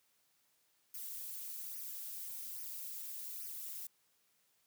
violet noise with flanger, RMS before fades -45 dBFS, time 0.94-3.87 s, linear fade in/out 5 ms, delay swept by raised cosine 0.25 to 5.05 ms, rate 1.2 Hz, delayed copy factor -0.8, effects white hiss -75 dBFS RMS until 4.66 s + high-pass 80 Hz 12 dB/octave

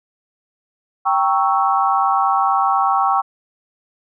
sine chord, G diminished seventh, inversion none, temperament equal, 784 / 932.3 / 1108.7 / 1318.5 Hz, G5 / Bb5 / Db6 / Fb6, 0 / 0 / 0 / 0 cents, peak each -17 / -23 / -18 / -21 dBFS, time 1.05-3.22 s, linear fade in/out 20 ms, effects none

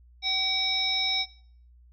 harmonic tone, 762 Hz, G5, 49 cents flat, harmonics 1 / 3 / 5 / 7, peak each -37 / -31 / -27 / -30 dBFS, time 0.22-1.26 s, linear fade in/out 50 ms, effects noise-tail reverb RT60 0.5 s tail -18 dB re dry + added 60 Hz sine -52 dBFS peak until 1.92 s

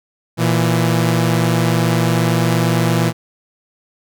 sawtooth tone pair together, 117.6 / 166.31 Hz, A#2 / E3, +16 / +16 cents, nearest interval tritone, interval 600 cents, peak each -12 dBFS, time 0.37-3.13 s, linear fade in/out 50 ms, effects none

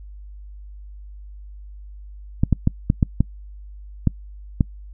clicks, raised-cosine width 5 ms, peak -3 dBFS, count 8, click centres 2.435 / 2.527 / 2.674 / 2.901 / 3.028 / 3.206 / 4.073 / 4.608 s, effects noise-tail reverb RT60 0.1 s tail -25 dB re dry + added 50 Hz sine -36 dBFS peak until 4.93 s

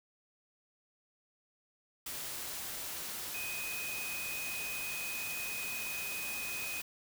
sine tone in noise, 2503 Hz, D#7, 10 cents sharp, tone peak -39 dBFS, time 3.34-6.81 s, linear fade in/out 5 ms, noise white, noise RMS -41 dBFS, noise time 2.06-6.82 s, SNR -1 dB, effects none

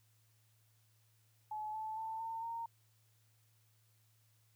sine tone with pitch steps, 856 / 872 / 888.2 / 904.8 / 921.7 Hz, A5 / A5 / A5 / A5 / A#5, -48 / -16 / +16 / +48 / -20 cents, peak -39 dBFS, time 1.51-2.66 s, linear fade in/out 5 ms, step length 230 ms, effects added 110 Hz sine -70 dBFS peak until 4.55 s + white hiss -75 dBFS RMS until 4.55 s

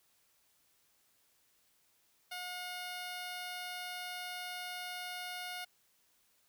10% pulse tone, 720 Hz, F#5, 47 cents flat, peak -32 dBFS, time 2.31-5.65 s, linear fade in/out 10 ms, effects white hiss -72 dBFS RMS until 6.48 s

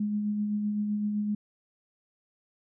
sine tone with tremolo, 208.7 Hz, G#3, 9 cents sharp, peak -25 dBFS, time 0-1.35 s, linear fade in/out 5 ms, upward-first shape sine, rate 7.8 Hz, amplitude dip 30%, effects none

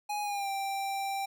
square tone with pitch glide, 830.6 to 785.3 Hz, G#5 to G5, 0 to +3 cents, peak -32 dBFS, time 0.09-1.26 s, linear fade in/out 10 ms, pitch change -97 cents, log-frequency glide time 0.22-0.49 s, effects none

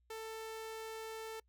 sawtooth tone, 443.6 Hz, A4, 14 cents sharp, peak -39 dBFS, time 0.1-1.4 s, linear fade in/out 5 ms, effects noise-tail reverb RT60 0.1 s tail -26 dB re dry + added 60 Hz sine -70 dBFS peak until 1.48 s

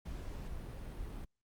brown noise, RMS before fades -43 dBFS, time 0.05-1.25 s, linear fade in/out 10 ms, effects Opus 48 kbps

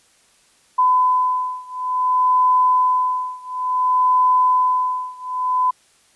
sine beating tone pair, 1008 / 1008.57 Hz, B5 / B5, +35 / +36 cents, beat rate 0.57 Hz, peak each -17 / -18 dBFS, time 0.78-5.71 s, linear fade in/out 10 ms, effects white hiss -56 dBFS RMS until 6.15 s + resampled to 24000 Hz

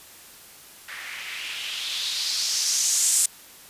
violet noise with low-pass filter sweep, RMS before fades -26 dBFS, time 0.88-3.26 s, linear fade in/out 5 ms, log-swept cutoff 1800 to 8300 Hz, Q 2.8, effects white hiss -47 dBFS RMS until 3.69 s + resampled to 32000 Hz

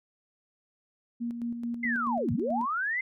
sine tone with tremolo, 236.2 Hz, A#3, 23 cents sharp, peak -29 dBFS, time 1.2-2.66 s, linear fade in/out 20 ms, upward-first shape square, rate 4.6 Hz, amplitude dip 45%
sine linear two-way sweep, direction down then up, 2100 to 87.31 to 2100 Hz, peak -27 dBFS, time 1.83-3.01 s, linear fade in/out 5 ms, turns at 2.32 s
effects none

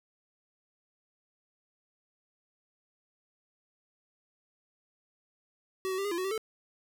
square tone with pitch steps, 379.2 / 374.8 / 394.1 / 409.8 / 341.6 / 371.3 / 387.3 / 438.8 Hz, F#4 / F#4 / G4 / G#4 / F4 / F#4 / G4 / A4, +43 / +22 / +9 / -23 / -38 / +6 / -21 / -5 cents, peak -31 dBFS, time 5.85-6.378 s, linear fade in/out 0 ms, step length 66 ms, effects none

